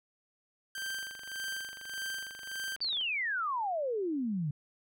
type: tone with tremolo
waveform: sawtooth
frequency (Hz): 1568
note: G6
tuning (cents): 0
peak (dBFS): -31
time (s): 0.75-2.76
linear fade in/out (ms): 2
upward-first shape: sine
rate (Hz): 1.7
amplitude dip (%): 70
type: click train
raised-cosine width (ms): 0.3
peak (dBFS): -34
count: 55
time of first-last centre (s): 0.78-3.011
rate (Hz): 24.2
type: exponential sweep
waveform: sine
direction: down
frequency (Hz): 4699 to 140.2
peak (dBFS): -30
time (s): 2.81-4.51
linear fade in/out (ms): 5
effects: none